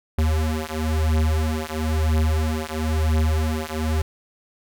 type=beating tone pair; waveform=square; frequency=77.78 / 78.78 Hz; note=D#2 / D#2; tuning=0 / +22 cents; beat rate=1 Hz; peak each=-23 dBFS; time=0.18-4.02 s; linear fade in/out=5 ms; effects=none